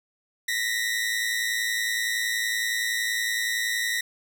sawtooth tone pair together, 1862 / 1972.7 Hz, A#6 / B6, -2 / -2 cents, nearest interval minor second, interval 100 cents, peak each -24 dBFS, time 0.48-4.01 s, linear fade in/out 5 ms, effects none

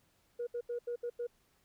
sine tone bursts at uneven times, 479.2 Hz, A#4, 48 cents sharp, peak -33 dBFS, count 6, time 0.39-0.47 / 0.54-0.61 / 0.69-0.79 / 0.87-0.96 / 1.03-1.1 / 1.19-1.27 s, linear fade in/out 10 ms, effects tanh soft clip ceiling -31 dBFS + pink hiss -72 dBFS RMS until 1.64 s

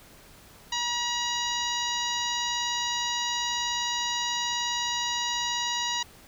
harmonic tone, 959 Hz, A#5, 49 cents sharp, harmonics 1 / 2 / 3 / 4 / 5 / 6 / 7, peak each -32 / -35 / -34 / -32 / -37 / -37 / -37 dBFS, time 0.72-6.03 s, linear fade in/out 5 ms, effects pink hiss -52 dBFS RMS until 6.27 s

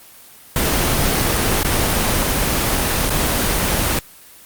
pink noise with dropouts, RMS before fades -17 dBFS, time 0.56-3.99 s, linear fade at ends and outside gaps 2 ms, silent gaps 1.632-1.646 / 3.097-3.103 s, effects white hiss -43 dBFS RMS until 4.45 s + Opus 24 kbps

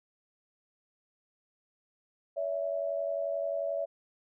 sine tone pair together, 568 / 659.3 Hz, C#5 / E5, +42 / 0 cents, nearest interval minor third, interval 258 cents, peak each -32 / -33 dBFS, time 2.36-3.86 s, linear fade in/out 20 ms, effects none

